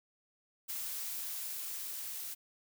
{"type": "noise with level ramp", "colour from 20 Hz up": "blue", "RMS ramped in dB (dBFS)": [-39, -42], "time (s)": [0.68, 2.35], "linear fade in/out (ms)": 20, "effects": []}